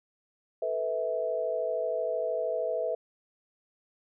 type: tone cluster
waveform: sine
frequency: 443 / 496 / 651 Hz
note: A4 / B4 / E5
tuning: +12 / +7 / -22 cents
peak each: -35 / -32 / -30 dBFS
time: 0.62-2.95 s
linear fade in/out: 5 ms
effects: none